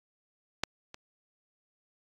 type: clicks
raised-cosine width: 0.2 ms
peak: -10 / -26 dBFS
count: 2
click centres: 0.636 / 0.944 s
effects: AAC 48 kbps